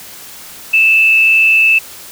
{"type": "tone with frequency modulation", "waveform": "sine", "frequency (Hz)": 2637, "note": "E7", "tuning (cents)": 0, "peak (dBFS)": -6, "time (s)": [0.73, 1.79], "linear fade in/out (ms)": 10, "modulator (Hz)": 128, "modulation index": 0.37, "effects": ["white hiss -33 dBFS RMS until 2.11 s"]}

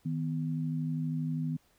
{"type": "tone pair together", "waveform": "sine", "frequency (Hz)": [157.5, 250], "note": ["D#3", "B3"], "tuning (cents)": [21, 21], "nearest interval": "minor sixth", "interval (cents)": 800, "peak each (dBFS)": [-31, -35], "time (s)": [0.05, 1.57], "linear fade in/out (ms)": 10, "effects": ["pink hiss -68 dBFS RMS until 1.78 s"]}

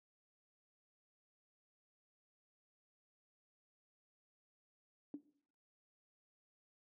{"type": "tone with exponential decay", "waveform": "sine", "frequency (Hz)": 289.3, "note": "D4", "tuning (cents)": -26, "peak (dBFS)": -38, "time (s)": [5.14, 5.24], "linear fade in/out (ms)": 1, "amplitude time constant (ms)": 21, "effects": ["noise-tail reverb RT60 0.6 s tail -17 dB re dry", "high-pass 150 Hz 12 dB/octave"]}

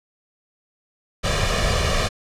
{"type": "noise with comb filter", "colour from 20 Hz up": "pink", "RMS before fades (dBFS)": -20, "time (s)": [1.23, 2.09], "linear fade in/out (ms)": 20, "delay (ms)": 1.7, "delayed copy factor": 0.8, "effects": ["low-pass 6000 Hz 12 dB/octave"]}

